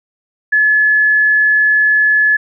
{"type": "tone", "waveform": "sine", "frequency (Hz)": 1713, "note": "A6", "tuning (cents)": -47, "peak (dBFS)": -8, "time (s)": [0.52, 2.37], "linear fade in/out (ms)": 10, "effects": []}